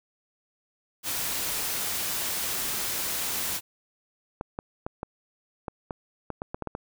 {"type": "noise", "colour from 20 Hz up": "white", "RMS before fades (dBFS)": -30, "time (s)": [1.03, 3.61], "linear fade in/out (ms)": 50}
{"type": "clicks", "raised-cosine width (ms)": 1, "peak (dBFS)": -18, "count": 12, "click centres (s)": [4.411, 4.589, 4.865, 5.031, 5.682, 5.908, 6.303, 6.419, 6.545, 6.623, 6.673, 6.751]}
{"effects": []}